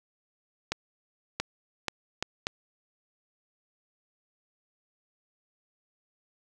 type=accelerating click train; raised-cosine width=0.2 ms; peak=-11 dBFS; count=5; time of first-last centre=0.72-2.469 s; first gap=680 ms; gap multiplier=0.71; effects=none